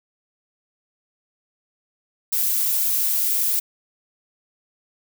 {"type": "noise", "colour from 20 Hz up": "violet", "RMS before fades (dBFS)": -21, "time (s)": [2.32, 3.6], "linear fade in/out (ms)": 10, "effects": []}